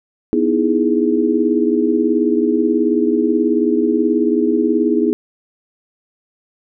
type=chord; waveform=sine; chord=E major seventh; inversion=second; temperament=equal; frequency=246.9 / 311.1 / 329.6 / 415.3 Hz; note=B3 / D#4 / E4 / G#4; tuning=0 / 0 / 0 / 0 cents; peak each=-18 dBFS; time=0.33-5.13 s; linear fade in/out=0 ms; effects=none